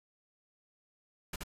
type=noise with echo; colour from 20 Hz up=pink; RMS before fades=-38 dBFS; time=1.33-1.36 s; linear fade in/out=5 ms; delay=75 ms; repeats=1; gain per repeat=-2 dB; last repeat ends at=1.435 s; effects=resampled to 32000 Hz